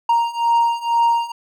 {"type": "beating tone pair", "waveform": "triangle", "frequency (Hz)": [932.3, 934.4], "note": ["A#5", "A#5"], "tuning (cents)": [0, 4], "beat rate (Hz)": 2.1, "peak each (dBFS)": [-17, -15], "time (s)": [0.09, 1.32], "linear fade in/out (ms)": 5, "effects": []}